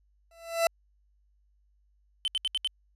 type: tone with exponential growth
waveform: 40% pulse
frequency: 668 Hz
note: E5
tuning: 23 cents sharp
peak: -19 dBFS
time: 0.31-0.67 s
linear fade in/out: 2 ms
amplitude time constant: 78 ms
type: tone bursts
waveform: triangle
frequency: 3065 Hz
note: G7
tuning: 40 cents flat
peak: -24 dBFS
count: 5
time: 2.25-2.674 s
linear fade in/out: 0 ms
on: 28 ms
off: 71 ms
effects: added 50 Hz sine -64 dBFS peak until 2.95 s + resampled to 32000 Hz